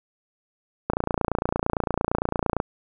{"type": "click train", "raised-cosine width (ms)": 1, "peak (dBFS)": -8, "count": 50, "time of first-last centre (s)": [0.9, 2.601], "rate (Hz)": 28.8, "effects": []}